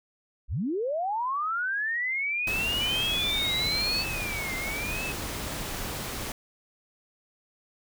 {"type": "linear sweep", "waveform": "sine", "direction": "up", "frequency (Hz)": [32.4, 4499], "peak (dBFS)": -26, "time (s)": [0.48, 4.05], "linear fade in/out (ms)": 50}
{"type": "noise", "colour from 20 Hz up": "pink", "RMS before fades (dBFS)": -34, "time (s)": [2.47, 6.32], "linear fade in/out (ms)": 2}
{"type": "tone with vibrato", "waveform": "sine", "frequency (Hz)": 2339, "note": "D7", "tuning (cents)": -8, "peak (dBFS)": -32, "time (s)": [2.8, 5.13], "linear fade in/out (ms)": 20, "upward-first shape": "triangle", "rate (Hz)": 1, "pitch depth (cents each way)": 210}
{"effects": []}